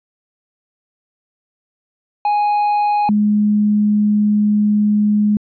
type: tone pair in turn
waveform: triangle / sine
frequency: 830 / 209.1 Hz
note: G#5 / G#3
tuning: -1 / +12 cents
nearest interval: 2 octaves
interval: 2387 cents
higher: first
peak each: -11 dBFS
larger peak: neither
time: 2.25-3.09 / 3.09-5.37 s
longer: second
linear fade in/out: 2 ms
effects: resampled to 11025 Hz